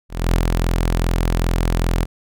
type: tone with ADSR envelope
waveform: sawtooth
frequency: 42.51 Hz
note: F1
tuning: 46 cents flat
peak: -9 dBFS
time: 0.09-2.06 s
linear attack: 250 ms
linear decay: 79 ms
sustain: -3 dB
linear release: 31 ms
effects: none